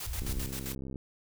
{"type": "noise with tremolo", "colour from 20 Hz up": "white", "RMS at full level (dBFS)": -39, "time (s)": [0, 0.75], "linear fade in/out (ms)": 5, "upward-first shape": "square", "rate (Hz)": 7.6, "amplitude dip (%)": 65}
{"type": "low-pass noise", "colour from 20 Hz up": "pink", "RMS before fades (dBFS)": -36, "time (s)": [0.05, 0.49], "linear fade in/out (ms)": 10, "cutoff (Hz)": 110, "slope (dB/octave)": 96}
{"type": "click train", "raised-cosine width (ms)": 3, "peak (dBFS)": -28, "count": 50, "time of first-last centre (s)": [0.22, 0.958], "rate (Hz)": 66.4}
{"effects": []}